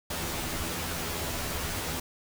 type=noise with comb filter; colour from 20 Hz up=pink; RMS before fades=-33 dBFS; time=0.1-2 s; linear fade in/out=5 ms; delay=12 ms; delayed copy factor=+0.8; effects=none